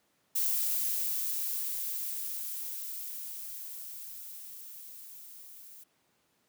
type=noise with level ramp; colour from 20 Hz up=violet; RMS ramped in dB=-29 to -51 dBFS; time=0.35-5.84 s; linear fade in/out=10 ms; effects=pink hiss -72 dBFS RMS until 6.48 s + high-pass 150 Hz 12 dB/octave